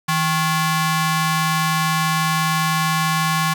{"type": "ring-modulated tone", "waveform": "sawtooth", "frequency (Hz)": 625, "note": "D#5", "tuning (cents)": 8, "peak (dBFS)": -10, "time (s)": [0.08, 3.54], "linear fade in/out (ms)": 10, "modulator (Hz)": 463, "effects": []}